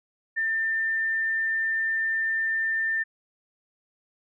sine tone, 1794 Hz, A6, 33 cents sharp, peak -23 dBFS, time 0.36-3.04 s, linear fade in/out 20 ms, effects none

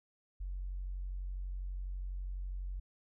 sine tone, 46.06 Hz, F#1, 7 cents flat, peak -36 dBFS, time 0.4-2.8 s, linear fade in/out 10 ms, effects tanh soft clip ceiling -32 dBFS

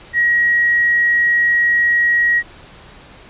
sine tone, 1900 Hz, A#6, 33 cents sharp, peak -11 dBFS, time 0.13-2.43 s, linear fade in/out 50 ms, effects pink hiss -41 dBFS RMS until 3.29 s + resampled to 8000 Hz

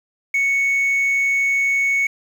sine tone, 2217 Hz, C#7, in tune, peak -13 dBFS, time 0.34-2.07 s, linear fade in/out 5 ms, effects tanh soft clip ceiling -14 dBFS + 7-bit

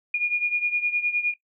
sine beating tone pair, 2432 / 2441.7 Hz, D#7 / D#7, -40 / -33 cents, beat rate 9.7 Hz, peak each -23 / -26 dBFS, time 0.14-1.34 s, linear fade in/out 5 ms, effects noise-tail reverb RT60 0.1 s tail -17 dB re dry

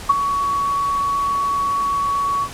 sine tone with ADSR envelope, 1123 Hz, C#6, 22 cents sharp, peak -7 dBFS, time 0.09-2.49 s, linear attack 11 ms, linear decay 22 ms, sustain -10 dB, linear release 66 ms, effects pink hiss -34 dBFS RMS until 2.53 s + low-pass 11000 Hz 12 dB/octave

